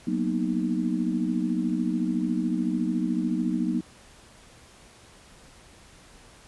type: chord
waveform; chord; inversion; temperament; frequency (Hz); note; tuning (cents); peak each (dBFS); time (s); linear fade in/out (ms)
sine; B major seventh; second; equal; 185 / 233.1 / 246.9 / 311.1; F#3 / A#3 / B3 / D#4; 0 / 0 / 0 / 0; -29; 0.07-3.81; 5
effects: pink hiss -52 dBFS RMS until 6.47 s + resampled to 24000 Hz